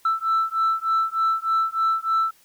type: beating tone pair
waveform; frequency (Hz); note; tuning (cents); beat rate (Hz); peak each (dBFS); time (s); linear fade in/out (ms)
sine; 1324 / 1327.3; E6 / E6; +7 / +12; 3.3; -21; 0.05-2.31; 5
effects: tanh soft clip ceiling -15 dBFS + white hiss -57 dBFS RMS until 2.44 s